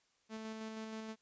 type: tone with tremolo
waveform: sawtooth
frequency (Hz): 220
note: A3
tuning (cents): 0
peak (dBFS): -38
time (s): 0.29-1.16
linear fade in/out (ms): 50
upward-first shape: square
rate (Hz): 6.3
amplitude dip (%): 25
effects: white hiss -75 dBFS RMS until 1.21 s + resampled to 16000 Hz